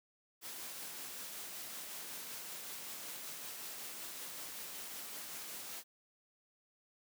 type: noise with tremolo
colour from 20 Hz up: white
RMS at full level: -45 dBFS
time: 0.41-5.84 s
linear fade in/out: 50 ms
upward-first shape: triangle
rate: 5.3 Hz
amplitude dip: 25%
effects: high-pass 150 Hz 12 dB/octave